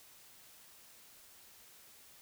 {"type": "silence", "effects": ["white hiss -59 dBFS RMS until 2.21 s"]}